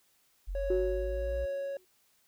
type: linear sweep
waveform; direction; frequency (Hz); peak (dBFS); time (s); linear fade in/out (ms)
sine; up; 44.35 to 59.7; -33; 0.47-1.46; 20
type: tone with tremolo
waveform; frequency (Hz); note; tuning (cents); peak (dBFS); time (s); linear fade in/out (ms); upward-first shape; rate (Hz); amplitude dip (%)
triangle; 554.4; C#5; 0; -29; 0.55-1.77; 2; triangle; 1.4; 35
type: tone with exponential decay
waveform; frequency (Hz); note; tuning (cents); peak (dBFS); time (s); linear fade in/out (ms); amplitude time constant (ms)
sine; 368.8; F#4; -6; -24; 0.7-1.85; 5; 250
effects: tanh soft clip ceiling -17 dBFS + white hiss -69 dBFS RMS until 2.27 s